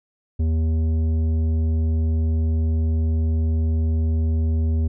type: tone with tanh clipping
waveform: sine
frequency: 80 Hz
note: D#2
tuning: 49 cents sharp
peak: -19 dBFS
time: 0.39-4.88 s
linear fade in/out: 10 ms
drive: 10 dB
effects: none